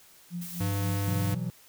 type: tone with tremolo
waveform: sine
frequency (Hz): 174.61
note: F3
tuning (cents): 0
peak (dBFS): -31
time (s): 0.3-1.18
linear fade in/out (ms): 50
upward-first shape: sine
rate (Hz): 3.8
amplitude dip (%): 85
type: noise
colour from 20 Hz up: blue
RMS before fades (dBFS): -41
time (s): 0.41-1.34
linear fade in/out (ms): 10
type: tone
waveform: square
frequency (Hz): 100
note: G2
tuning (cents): +35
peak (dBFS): -28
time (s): 0.6-1.35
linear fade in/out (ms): 10
type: chord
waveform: triangle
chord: B suspended fourth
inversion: none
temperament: equal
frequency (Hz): 123.47 / 164.81 / 185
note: B2 / E3 / F#3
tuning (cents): 0 / 0 / 0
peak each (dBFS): -32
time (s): 1.08-1.5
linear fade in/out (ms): 0
effects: white hiss -56 dBFS RMS until 1.68 s